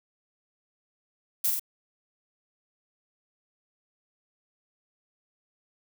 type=noise with echo; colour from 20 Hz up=violet; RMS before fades=-25 dBFS; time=1.44-1.5 s; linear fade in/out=5 ms; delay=48 ms; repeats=2; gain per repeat=-3 dB; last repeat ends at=1.596 s; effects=none